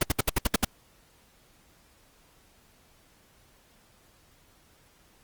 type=noise bursts; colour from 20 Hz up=pink; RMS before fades=-22 dBFS; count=8; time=0.01-0.648 s; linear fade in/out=5 ms; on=22 ms; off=66 ms; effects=pink hiss -61 dBFS RMS until 5.23 s + Opus 32 kbps